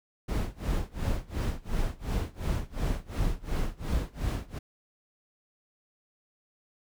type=noise with tremolo; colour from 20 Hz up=brown; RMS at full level=-27 dBFS; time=0.28-4.59 s; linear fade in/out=10 ms; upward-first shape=sine; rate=2.8 Hz; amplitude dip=95%; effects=none